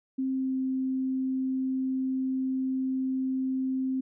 sine tone with pitch glide, 263.9 to 261.9 Hz, C4 to C4, +15 to +2 cents, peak -26 dBFS, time 0.18-4.01 s, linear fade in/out 10 ms, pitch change -13 cents, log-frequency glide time 0.31-0.57 s, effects none

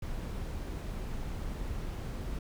brown noise, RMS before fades -37 dBFS, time 0.02-2.39 s, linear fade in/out 5 ms, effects none

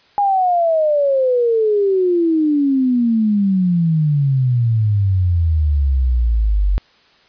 sine exponential sweep, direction down, 823 to 46.25 Hz, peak -12 dBFS, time 0.18-6.78 s, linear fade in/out 0 ms, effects white hiss -52 dBFS RMS until 7.28 s + resampled to 11025 Hz

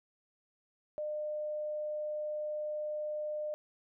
sine tone, 604 Hz, D5, 48 cents sharp, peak -34 dBFS, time 0.98-3.54 s, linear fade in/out 0 ms, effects none

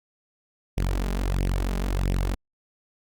sawtooth tone with flanger, 46.25 Hz, F#1, in tune, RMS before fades -25 dBFS, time 0.77-2.35 s, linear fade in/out 10 ms, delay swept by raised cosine 0.35 to 4.95 ms, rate 1.5 Hz, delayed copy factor +0.75, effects Opus 48 kbps

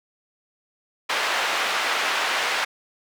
white band-pass noise, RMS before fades -24 dBFS, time 1.09-2.65 s, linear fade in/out 10 ms, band 630 to 2500 Hz, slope 12 dB/octave, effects none

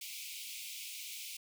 pink high-pass noise, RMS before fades -45 dBFS, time 0.01-1.37 s, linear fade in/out 5 ms, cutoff 2200 Hz, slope 96 dB/octave, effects none

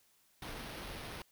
pink noise with sample-and-hold, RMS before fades -45 dBFS, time 0.42-1.22 s, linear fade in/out 2 ms, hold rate 7350 Hz, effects white hiss -70 dBFS RMS until 1.31 s

